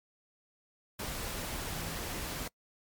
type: tone in noise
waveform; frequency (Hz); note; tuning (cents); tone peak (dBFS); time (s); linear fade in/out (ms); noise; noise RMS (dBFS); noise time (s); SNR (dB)
sine; 162.7; E3; -22; -44; 1.73-1.96; 5; pink; -38; 0.99-2.48; -9
effects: noise-tail reverb RT60 0.1 s tail -25 dB re dry + MP3 96 kbps